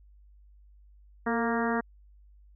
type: harmonic tone with a mistuned harmonic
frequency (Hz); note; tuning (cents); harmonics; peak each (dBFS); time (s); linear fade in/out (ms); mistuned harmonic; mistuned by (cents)
233.1; A#3; 0; 1 / 2 / 3 / 4 / 5 / 6 / 7 / 8; -29 / -32 / -34 / -35 / -36 / -37 / -37 / -38; 1.26-1.81; 10; 2; -42
effects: added 50 Hz sine -53 dBFS peak until 2.55 s